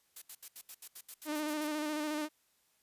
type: noise bursts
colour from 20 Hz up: blue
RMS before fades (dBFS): -46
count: 12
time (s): 0.16-1.67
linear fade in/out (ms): 5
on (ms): 58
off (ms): 74
type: tone with vibrato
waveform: sawtooth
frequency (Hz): 302.8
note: D#4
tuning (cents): -47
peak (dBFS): -30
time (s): 1.25-2.29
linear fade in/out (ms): 50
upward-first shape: square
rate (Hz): 14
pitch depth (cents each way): 29
effects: white hiss -73 dBFS RMS until 2.82 s + resampled to 32000 Hz